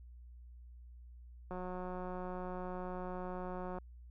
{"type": "click train", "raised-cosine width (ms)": 1, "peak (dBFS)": -30, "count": 415, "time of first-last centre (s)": [1.51, 3.785], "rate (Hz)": 182, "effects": ["added 60 Hz sine -51 dBFS peak until 4.1 s"]}